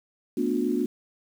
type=chord; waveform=sine; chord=B minor seventh; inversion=third; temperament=equal with one note detuned; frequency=220 / 246.9 / 293.7 / 360.9 Hz; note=A3 / B3 / D4 / F#4; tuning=0 / 0 / 0 / -43 cents; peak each=-31 / -27 / -28 / -28 dBFS; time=0.37-0.86 s; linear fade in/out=5 ms; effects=8-bit